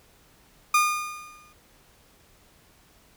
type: tone with exponential decay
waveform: 30% pulse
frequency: 1217 Hz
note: D#6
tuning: 39 cents flat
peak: -13 dBFS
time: 0.74-1.53 s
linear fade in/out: 5 ms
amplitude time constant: 170 ms
effects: pink hiss -58 dBFS RMS until 3.16 s